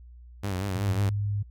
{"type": "tone with vibrato", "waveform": "sawtooth", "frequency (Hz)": 95.9, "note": "G2", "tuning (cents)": -37, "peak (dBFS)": -24, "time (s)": [0.43, 1.1], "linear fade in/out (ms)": 10, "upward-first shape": "sine", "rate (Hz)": 5.5, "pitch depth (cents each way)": 100}
{"type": "tone", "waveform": "sine", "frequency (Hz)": 102.5, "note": "G#2", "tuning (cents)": -22, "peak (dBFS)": -25, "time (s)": [0.75, 1.43], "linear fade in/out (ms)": 10}
{"effects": ["added 60 Hz sine -45 dBFS peak until 1.5 s"]}